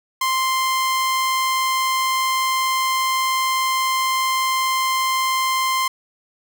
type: tone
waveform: sawtooth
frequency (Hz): 1046.5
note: C6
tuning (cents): 0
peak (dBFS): -14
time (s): 0.21-5.88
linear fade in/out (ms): 5
effects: none